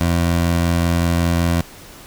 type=tone; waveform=20% pulse; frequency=85.3 Hz; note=F2; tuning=40 cents flat; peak=-10 dBFS; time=0.01-1.61 s; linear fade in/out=0 ms; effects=pink hiss -40 dBFS RMS until 2.06 s